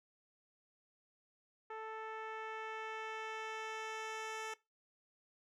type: tone with low-pass filter sweep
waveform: 10% pulse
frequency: 440 Hz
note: A4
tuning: in tune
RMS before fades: -44 dBFS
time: 1.7-4.54 s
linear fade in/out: 5 ms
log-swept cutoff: 1300 to 8000 Hz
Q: 0.76
effects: noise-tail reverb RT60 0.2 s tail -19 dB re dry